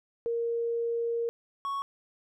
sine / triangle tone pair in turn, 466.3 / 1109.1 Hz, A#4 / C#6, +1 / +1 cents, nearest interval octave + minor third, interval 1500 cents, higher second, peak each -27 / -28 dBFS, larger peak first, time 0.26-1.29 / 1.65-1.82 s, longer first, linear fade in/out 0 ms, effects none

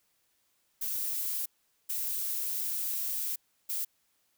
violet noise bursts at uneven times, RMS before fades -33 dBFS, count 3, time 0.81-1.46 / 1.89-3.36 / 3.69-3.85 s, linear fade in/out 10 ms, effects white hiss -73 dBFS RMS until 4.37 s

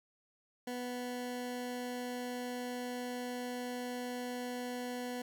20% pulse tone, 246.9 Hz, B3, in tune, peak -33 dBFS, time 0.67-5.22 s, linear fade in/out 5 ms, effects none

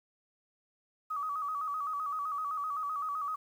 sine tone with vibrato, 1200 Hz, D6, 37 cents sharp, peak -32 dBFS, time 1.1-3.36 s, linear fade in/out 10 ms, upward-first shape square, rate 7.8 Hz, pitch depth 83 cents each way, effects 10-bit

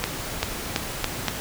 accelerating click train, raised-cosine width 0.2 ms, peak -4 dBFS, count 5, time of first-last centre 0.04-1.283 s, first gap 390 ms, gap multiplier 0.85, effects pink hiss -32 dBFS RMS until 1.4 s

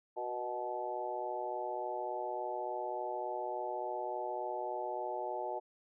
harmonic tone with a mistuned harmonic, 123.47 Hz, B2, in tune, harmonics 3 / 4 / 5 / 6 / 7, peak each -43 / -44 / -41 / -43 / -40 dBFS, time 0.16-5.6 s, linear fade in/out 20 ms, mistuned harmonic 4, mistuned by -31 cents, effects none

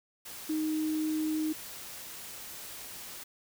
sine tone in noise, 311.1 Hz, D#4, in tune, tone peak -28 dBFS, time 0.49-1.53 s, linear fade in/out 10 ms, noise white, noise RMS -44 dBFS, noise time 0.25-3.24 s, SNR +13 dB, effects none

